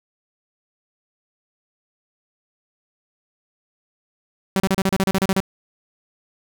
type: tone bursts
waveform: sawtooth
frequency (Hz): 192.1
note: G3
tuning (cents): -35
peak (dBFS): -12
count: 12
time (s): 4.56-5.402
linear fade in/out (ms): 0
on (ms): 39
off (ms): 34
effects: none